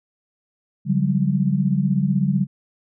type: tone cluster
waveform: sine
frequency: 142.4 / 182.1 / 198 Hz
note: C#3 / F#3 / G3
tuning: +47 / -27 / +18 cents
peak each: -21 dBFS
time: 0.85-2.47 s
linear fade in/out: 50 ms
effects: none